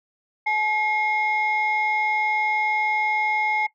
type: tone pair together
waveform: sine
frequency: 853.7 / 2145 Hz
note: G#5 / C7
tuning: +47 / +42 cents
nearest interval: octave + major third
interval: 1595 cents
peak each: -22 / -21 dBFS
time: 0.46-3.67 s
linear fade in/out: 10 ms
effects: noise-tail reverb RT60 0.1 s tail -18 dB re dry + tanh soft clip ceiling -14 dBFS